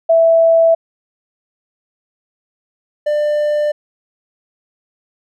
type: tone pair in turn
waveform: sine / triangle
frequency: 659.3 / 595.5 Hz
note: E5 / D5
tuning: 0 / +24 cents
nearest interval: major second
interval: 176 cents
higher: first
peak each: -7 / -11 dBFS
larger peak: first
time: 0.09-0.75 / 3.06-3.72 s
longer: neither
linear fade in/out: 10 ms
effects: none